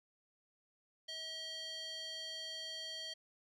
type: tone with band-pass filter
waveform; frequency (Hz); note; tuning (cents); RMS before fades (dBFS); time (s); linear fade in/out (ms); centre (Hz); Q
square; 641; E5; -49; -45; 1.08-3.14; 10; 3900; 8.4
effects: none